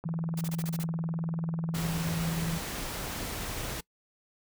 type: click train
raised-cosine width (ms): 1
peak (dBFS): -27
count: 46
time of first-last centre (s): 0.04-2.29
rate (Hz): 20
type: tone with tremolo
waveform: sine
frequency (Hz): 164.81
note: E3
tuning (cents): 0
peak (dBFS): -27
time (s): 0.05-2.58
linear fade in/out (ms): 10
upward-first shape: triangle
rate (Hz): 19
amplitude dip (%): 50
type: noise bursts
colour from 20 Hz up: white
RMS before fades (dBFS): -41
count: 7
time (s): 0.37-0.837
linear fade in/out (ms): 5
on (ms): 41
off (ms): 30
type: noise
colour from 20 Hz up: pink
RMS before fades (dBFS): -36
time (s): 1.74-3.81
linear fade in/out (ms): 10
effects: noise-tail reverb RT60 0.1 s tail -23 dB re dry